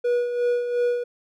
triangle tone with tremolo, 484.6 Hz, B4, 33 cents flat, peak -16 dBFS, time 0.04-1.04 s, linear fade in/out 10 ms, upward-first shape sine, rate 2.8 Hz, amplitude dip 55%, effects none

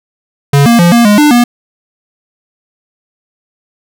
square tone with pitch steps, 141.4 / 234.5 / 172.6 / 235.8 / 207.2 / 297.3 / 240.8 Hz, C#3 / A#3 / F3 / A#3 / G#3 / D4 / B3, +35 / +11 / -20 / +20 / -4 / +21 / -44 cents, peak -4 dBFS, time 0.53-1.44 s, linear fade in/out 5 ms, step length 130 ms, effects none

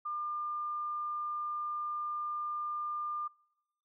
sine tone, 1200 Hz, D6, 37 cents sharp, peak -34 dBFS, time 0.05-3.28 s, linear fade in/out 10 ms, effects noise-tail reverb RT60 0.9 s tail -26 dB re dry

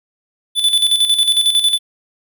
square tone with tremolo, 3490 Hz, A7, 15 cents flat, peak -10 dBFS, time 0.55-1.79 s, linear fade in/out 50 ms, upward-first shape square, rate 11 Hz, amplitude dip 60%, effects none

